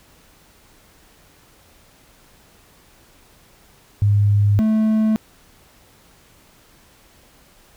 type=tone pair in turn; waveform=sine / triangle; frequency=102.4 / 217.9 Hz; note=G#2 / A3; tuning=-24 / -17 cents; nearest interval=octave + minor second; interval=1307 cents; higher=second; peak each=-12 dBFS; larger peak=neither; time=4.02-4.59 / 4.59-5.16 s; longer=neither; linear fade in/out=0 ms; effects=pink hiss -52 dBFS RMS until 7.76 s